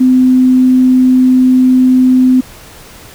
sine tone, 255.8 Hz, C4, 39 cents flat, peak -4 dBFS, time 0-2.41 s, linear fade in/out 10 ms, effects pink hiss -35 dBFS RMS until 3.14 s

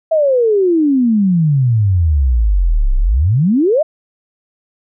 sine exponential two-way sweep, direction down then up, 659.3 to 30.96 to 659.3 Hz, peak -9 dBFS, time 0.11-3.83 s, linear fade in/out 10 ms, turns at 2.96 s, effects none

